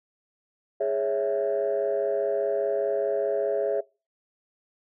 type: chord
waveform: sine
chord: C# minor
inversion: second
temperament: equal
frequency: 415.3 / 554.4 / 659.3 Hz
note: G#4 / C#5 / E5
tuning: 0 / 0 / 0 cents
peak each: -26 dBFS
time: 0.8-3.81 s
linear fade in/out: 10 ms
effects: noise-tail reverb RT60 0.3 s tail -23 dB re dry + tanh soft clip ceiling -17 dBFS